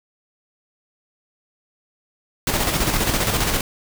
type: noise with tremolo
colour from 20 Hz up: pink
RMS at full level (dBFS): -19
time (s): 2.47-3.61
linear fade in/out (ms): 2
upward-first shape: square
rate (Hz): 15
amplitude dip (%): 40
effects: none